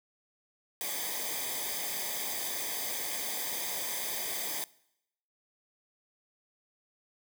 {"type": "noise with comb filter", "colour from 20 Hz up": "white", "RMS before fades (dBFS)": -35, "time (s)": [0.81, 4.64], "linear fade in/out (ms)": 0, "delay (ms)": 0.72, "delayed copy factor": -0.8, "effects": ["noise-tail reverb RT60 0.8 s tail -22 dB re dry"]}